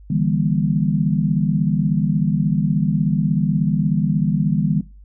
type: chord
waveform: sine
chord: E half-diminished seventh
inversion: third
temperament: just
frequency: 148.33 / 164.81 / 197.78 / 237.3 Hz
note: D3 / E3 / G3 / Bb3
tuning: +18 / 0 / +16 / +31 cents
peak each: -20 / -21 / -21 / -25 dBFS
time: 0.1-4.81 s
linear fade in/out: 5 ms
effects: noise-tail reverb RT60 0.3 s tail -17 dB re dry + added 50 Hz sine -40 dBFS peak until 5.04 s